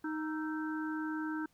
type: harmonic tone with a mistuned harmonic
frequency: 311.1 Hz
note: D#4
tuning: in tune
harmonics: 1 / 3 / 4 / 5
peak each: -35 / -45 / -47 / -43 dBFS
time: 0.04-1.46 s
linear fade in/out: 5 ms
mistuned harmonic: 4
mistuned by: +110 cents
effects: pink hiss -71 dBFS RMS until 1.53 s